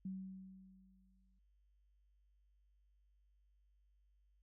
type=tone with exponential decay; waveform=sine; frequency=189.4 Hz; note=F#3; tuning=41 cents sharp; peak=-40 dBFS; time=0.05-1.39 s; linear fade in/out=5 ms; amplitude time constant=290 ms; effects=added 50 Hz sine -70 dBFS peak until 4.42 s